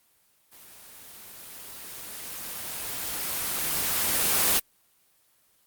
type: noise with level ramp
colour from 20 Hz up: white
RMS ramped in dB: -50 to -21 dBFS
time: 0.51-4.6 s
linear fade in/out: 20 ms
effects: white hiss -65 dBFS RMS until 5.66 s + Opus 24 kbps